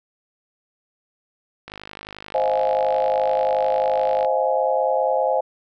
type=click train; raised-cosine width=0.3 ms; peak=-19 dBFS; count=133; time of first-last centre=1.68-4.248 s; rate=51.4 Hz
type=chord; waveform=sine; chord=F minor seventh; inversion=second; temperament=just; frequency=523.8 / 628.6 / 698.5 / 838.1 Hz; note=C5 / Eb5 / F5 / Ab5; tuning=+2 / +18 / 0 / +16 cents; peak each=-21 / -23 / -25 / -23 dBFS; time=2.34-5.41 s; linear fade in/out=10 ms
effects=none